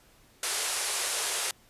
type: band-pass noise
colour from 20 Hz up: white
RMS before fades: -31 dBFS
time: 0.43-1.51 s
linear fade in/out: 2 ms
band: 370 to 11000 Hz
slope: 48 dB/octave
effects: pink hiss -60 dBFS RMS until 1.69 s + resampled to 32000 Hz